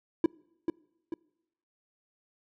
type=tone with echo; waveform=triangle; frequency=329.6 Hz; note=E4; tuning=in tune; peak=-17 dBFS; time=0.24-0.26 s; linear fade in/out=2 ms; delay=440 ms; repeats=2; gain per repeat=-6 dB; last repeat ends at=1.14 s; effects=noise-tail reverb RT60 0.9 s tail -26 dB re dry